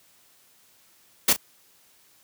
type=noise with echo; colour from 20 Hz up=white; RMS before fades=-18 dBFS; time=1.28-1.33 s; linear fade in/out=5 ms; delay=35 ms; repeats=1; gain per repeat=-14 dB; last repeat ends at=1.365 s; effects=white hiss -59 dBFS RMS until 2.23 s + high-pass 60 Hz 12 dB/octave